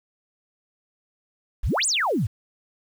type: exponential two-way sweep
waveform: sine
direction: up then down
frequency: 30.34 to 9570 to 86.5 Hz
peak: -20 dBFS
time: 1.63-2.27 s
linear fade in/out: 10 ms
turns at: 1.86 s
effects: 8-bit